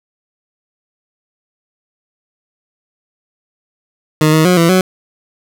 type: tone with pitch steps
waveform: 20% pulse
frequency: 154.7 / 157.7 / 180.8 / 167.4 / 185.7 Hz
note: D#3 / D#3 / F#3 / E3 / F#3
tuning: -10 / +24 / -40 / +27 / +7 cents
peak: -3 dBFS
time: 4.21-4.81 s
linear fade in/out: 2 ms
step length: 120 ms
effects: none